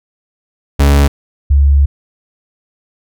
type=tone pair in turn; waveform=40% pulse / sine; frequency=70.8 / 70.31 Hz; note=C#2 / C#2; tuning=+37 / +25 cents; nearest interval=unison; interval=12 cents; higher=first; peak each=-5 dBFS; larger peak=neither; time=0.79-1.08 / 1.5-1.86 s; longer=second; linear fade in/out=10 ms; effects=none